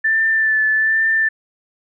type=tone with vibrato; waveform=sine; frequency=1764 Hz; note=A6; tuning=4 cents sharp; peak=-13 dBFS; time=0.04-1.29 s; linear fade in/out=10 ms; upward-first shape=sine; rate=1.2 Hz; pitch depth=23 cents each way; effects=none